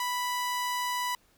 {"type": "tone", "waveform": "sawtooth", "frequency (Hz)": 987.8, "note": "B5", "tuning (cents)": 0, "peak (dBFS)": -25, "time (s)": [0, 1.15], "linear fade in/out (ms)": 2, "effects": ["pink hiss -65 dBFS RMS until 1.37 s"]}